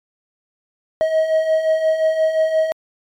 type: beating tone pair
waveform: triangle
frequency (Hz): 631 / 636.7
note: D#5 / D#5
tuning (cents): +24 / +40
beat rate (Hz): 5.7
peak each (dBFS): -20 / -13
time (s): 1.01-2.72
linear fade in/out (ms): 0
effects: MP3 96 kbps